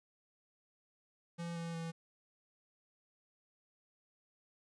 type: tone with pitch steps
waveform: square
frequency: 170 / 167.66 / 165.35 Hz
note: F3 / E3 / E3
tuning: -46 / +30 / +6 cents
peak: -40 dBFS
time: 1.38-1.92 s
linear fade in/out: 20 ms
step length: 180 ms
effects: resampled to 22050 Hz + 13-bit